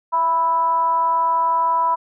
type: tone with frequency modulation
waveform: sine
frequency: 987.8 Hz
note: B5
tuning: in tune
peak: -15 dBFS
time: 0.12-1.96 s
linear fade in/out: 20 ms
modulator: 325 Hz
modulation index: 0.41
effects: none